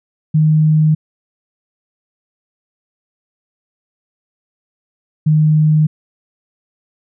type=tone pair in turn; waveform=sine; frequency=155 / 154.02 Hz; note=D#3 / D#3; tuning=-6 / -17 cents; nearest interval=unison; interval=11 cents; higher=first; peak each=-8 dBFS; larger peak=neither; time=0.34-0.95 / 5.26-5.87 s; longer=neither; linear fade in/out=10 ms; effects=none